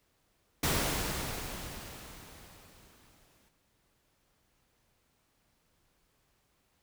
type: noise with exponential decay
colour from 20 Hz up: pink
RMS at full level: -28 dBFS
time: 0.63-3.49 s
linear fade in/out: 5 ms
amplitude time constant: 620 ms
effects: pink hiss -73 dBFS RMS until 6.82 s